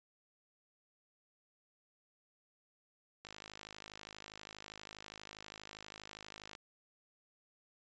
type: click train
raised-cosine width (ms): 0.2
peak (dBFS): -30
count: 174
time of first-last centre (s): 3.25-6.552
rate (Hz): 52.4
effects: resampled to 16000 Hz